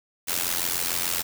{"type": "noise with amplitude modulation", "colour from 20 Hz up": "white", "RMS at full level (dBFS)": -23, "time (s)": [0.27, 1.23], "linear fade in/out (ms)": 20, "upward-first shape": "sine", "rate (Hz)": 86.8, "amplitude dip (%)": 85, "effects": []}